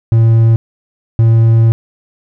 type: tone pair in turn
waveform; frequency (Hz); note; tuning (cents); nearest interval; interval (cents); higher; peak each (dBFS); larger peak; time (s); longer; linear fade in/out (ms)
triangle; 113.7 / 113.7; A#2 / A#2; -43 / -43; unison; 0; neither; -3; neither; 0.12-0.56 / 1.19-1.72; second; 0
effects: none